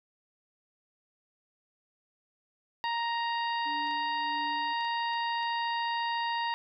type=harmonic tone; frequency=934 Hz; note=A#5; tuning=3 cents sharp; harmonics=1 / 2 / 3 / 4 / 5; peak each=-30 / -36 / -40 / -42 / -44 dBFS; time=2.84-6.54 s; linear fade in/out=0 ms
type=tone with tremolo; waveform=triangle; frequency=294 Hz; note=D4; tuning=2 cents sharp; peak=-40 dBFS; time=3.65-4.74 s; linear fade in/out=20 ms; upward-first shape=sine; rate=1.6 Hz; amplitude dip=60%
type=clicks; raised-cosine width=0.2 ms; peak=-34 dBFS; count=6; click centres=3.871 / 3.911 / 4.809 / 4.848 / 5.135 / 5.429 s
effects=none